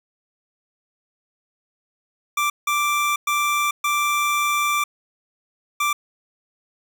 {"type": "tone bursts at uneven times", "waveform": "25% pulse", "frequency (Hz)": 1175, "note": "D6", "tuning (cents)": 1, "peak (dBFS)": -15, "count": 5, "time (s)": [[2.37, 2.5], [2.67, 3.16], [3.27, 3.71], [3.84, 4.84], [5.8, 5.93]], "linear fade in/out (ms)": 5, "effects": []}